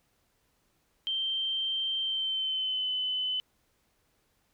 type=tone with pitch glide; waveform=sine; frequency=3137 to 3023 Hz; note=G7 to F#7; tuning=+1 to +36 cents; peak=-28 dBFS; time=1.07-3.4 s; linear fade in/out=0 ms; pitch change=-65 cents; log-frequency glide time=2.01-2.89 s; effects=pink hiss -72 dBFS RMS until 4.53 s